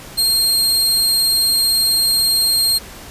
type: tone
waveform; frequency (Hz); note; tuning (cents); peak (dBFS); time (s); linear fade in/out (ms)
sawtooth; 4206; C8; +8; -10; 0.17-2.79; 20
effects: pink hiss -36 dBFS RMS until 3.1 s + resampled to 32000 Hz